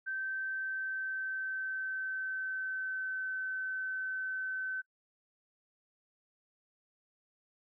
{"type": "tone with pitch glide", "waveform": "sine", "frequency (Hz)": [1550, 1527.8], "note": ["G6", "G6"], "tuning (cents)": [-20, -45], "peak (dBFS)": -34, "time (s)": [0.06, 4.82], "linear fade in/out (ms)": 20, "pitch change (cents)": -25, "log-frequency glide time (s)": [0.48, 3.27], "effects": ["noise-tail reverb RT60 0.1 s tail -21 dB re dry"]}